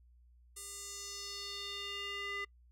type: tone with band-pass filter sweep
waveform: square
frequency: 401.5 Hz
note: G4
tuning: 41 cents sharp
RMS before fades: -43 dBFS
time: 0.56-2.45 s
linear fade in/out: 10 ms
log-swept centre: 9100 to 2000 Hz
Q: 2.7
effects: noise-tail reverb RT60 0.1 s tail -26 dB re dry + added 60 Hz sine -60 dBFS peak until 2.71 s